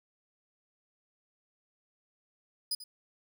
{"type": "tone with echo", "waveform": "sawtooth", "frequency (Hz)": 4978, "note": "D#8", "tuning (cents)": 0, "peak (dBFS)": -27, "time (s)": [2.71, 2.75], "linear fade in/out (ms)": 5, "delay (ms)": 90, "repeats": 1, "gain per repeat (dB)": -14, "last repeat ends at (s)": 2.84, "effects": []}